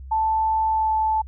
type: tone with pitch glide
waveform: sine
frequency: 880 to 873.9 Hz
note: A5 to A5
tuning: 0 to -12 cents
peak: -18 dBFS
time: 0.11-1.22 s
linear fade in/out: 10 ms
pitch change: -12 cents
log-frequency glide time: 0.7-0.9 s
effects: added 66 Hz sine -35 dBFS peak until 1.27 s